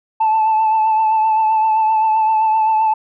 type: tone with vibrato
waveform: sine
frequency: 876 Hz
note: A5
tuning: 8 cents flat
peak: -10 dBFS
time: 0.2-2.94 s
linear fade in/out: 10 ms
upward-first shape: triangle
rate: 7.7 Hz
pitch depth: 32 cents each way
effects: tanh soft clip ceiling -9 dBFS